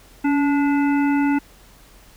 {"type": "harmonic tone with a mistuned harmonic", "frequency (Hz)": 290, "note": "D4", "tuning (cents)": -22, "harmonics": [1, 3, 5, 7, 9], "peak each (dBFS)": [-16, -26, -30, -33, -35], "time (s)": [0.24, 1.39], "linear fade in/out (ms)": 10, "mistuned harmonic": 1, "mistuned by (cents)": -45, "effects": ["added 44 Hz sine -50 dBFS peak until 2.16 s", "pink hiss -50 dBFS RMS until 2.16 s"]}